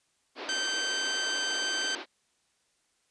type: band-pass noise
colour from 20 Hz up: pink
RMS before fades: -40 dBFS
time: 0.35-2.06 s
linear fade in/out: 50 ms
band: 280 to 4800 Hz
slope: 48 dB/octave
type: tone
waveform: 15% pulse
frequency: 1552 Hz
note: G6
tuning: 18 cents flat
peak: -22 dBFS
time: 0.49-1.95 s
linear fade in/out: 0 ms
effects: white hiss -72 dBFS RMS until 3.1 s + resampled to 22050 Hz